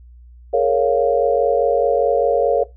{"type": "chord", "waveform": "sine", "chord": "Bb minor seventh", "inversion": "third", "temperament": "equal with one note detuned", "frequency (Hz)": [421.3, 466.2, 554.4, 698.5], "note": ["Ab4", "Bb4", "Db5", "F5"], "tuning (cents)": [25, 0, 0, 0], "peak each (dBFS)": [-21, -17, -17, -21], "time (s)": [0.53, 2.64], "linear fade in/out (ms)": 10, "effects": ["noise-tail reverb RT60 0.2 s tail -18 dB re dry", "added 60 Hz sine -40 dBFS peak until 2.76 s"]}